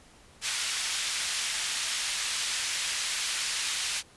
pink band-pass noise, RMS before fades -31 dBFS, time 0.41-4.03 s, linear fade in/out 50 ms, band 2300 to 9900 Hz, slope 12 dB/octave, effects pink hiss -56 dBFS RMS until 4.16 s + resampled to 24000 Hz

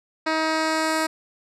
10% pulse tone with low-pass filter sweep, 317.1 Hz, D#4, 33 cents sharp, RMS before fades -23 dBFS, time 0.26-1.07 s, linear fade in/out 10 ms, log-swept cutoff 4200 to 11000 Hz, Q 1, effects none

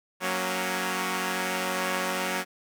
5% pulse chord, F# major, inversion none, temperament equal, 185 / 233.1 / 277.2 Hz, F#3 / A#3 / C#4, 0 / 0 / 0 cents, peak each -18 / -22 / -22 dBFS, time 0.2-2.45 s, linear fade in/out 50 ms, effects none

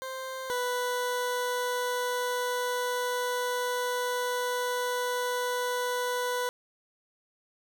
20% pulse tone pair in turn, 523.3 / 493.9 Hz, C5 / B4, 0 / 0 cents, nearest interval minor second, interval 100 cents, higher first, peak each -30 / -23 dBFS, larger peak second, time 0.02-0.5 / 0.5-6.49 s, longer second, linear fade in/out 0 ms, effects none

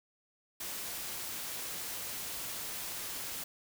white noise, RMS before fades -40 dBFS, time 0.6-3.44 s, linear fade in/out 5 ms, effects none

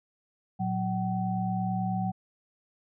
sine tone cluster, 115 / 184.1 / 758 Hz, A#2 / F#3 / F#5, -23 / -8 / +42 cents, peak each -33 / -29 / -32 dBFS, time 0.59-2.12 s, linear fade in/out 20 ms, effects none

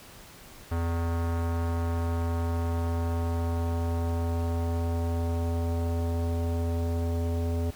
square tone with low-pass filter sweep, 84.1 Hz, E2, 35 cents sharp, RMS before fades -28 dBFS, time 0.71-7.71 s, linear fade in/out 10 ms, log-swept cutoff 1300 to 570 Hz, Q 1.4, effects pink hiss -49 dBFS RMS until 7.75 s

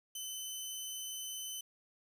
15% pulse tone, 3039 Hz, F#7, 46 cents sharp, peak -33 dBFS, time 0.15-1.61 s, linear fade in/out 5 ms, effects 11-bit

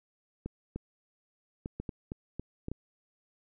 clicks, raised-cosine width 3 ms, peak -23 dBFS, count 9, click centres 0.46 / 0.76 / 1.659 / 1.8 / 1.892 / 2.119 / 2.396 / 2.684 / 2.716 s, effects none

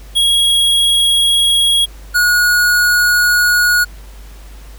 square tone pair in turn, 3306 / 1450.7 Hz, G#7 / F#6, -9 / -35 cents, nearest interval octave + major second, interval 1426 cents, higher first, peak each -10 dBFS, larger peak neither, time 0.15-1.86 / 2.14-3.85 s, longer neither, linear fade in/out 20 ms, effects added 50 Hz sine -32 dBFS peak until 4.78 s + pink hiss -43 dBFS RMS until 4.78 s

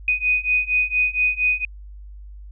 sine beating tone pair, 2489 / 2493.3 Hz, D#7 / D#7, 0 / +3 cents, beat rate 4.3 Hz, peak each -21 / -20 dBFS, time 0.08-1.65 s, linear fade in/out 2 ms, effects added 50 Hz sine -36 dBFS peak until 2.51 s

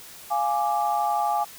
sine chord, D diminished, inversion first, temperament equal, 698.5 / 830.6 / 1174.7 Hz, F5 / Ab5 / D6, 0 / 0 / 0 cents, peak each -27 / -23 / -29 dBFS, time 0.3-1.45 s, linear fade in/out 20 ms, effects white hiss -44 dBFS RMS until 1.58 s

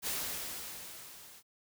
white noise with level ramp, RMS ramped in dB -34 to -55 dBFS, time 0.02-1.43 s, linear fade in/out 50 ms, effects none

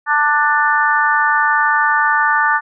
harmonic tone, 295.7 Hz, D4, 12 cents sharp, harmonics 3 / 4 / 5 / 6, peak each -17 / -17 / -17 / -17 dBFS, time 0.06-2.61 s, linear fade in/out 50 ms, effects none

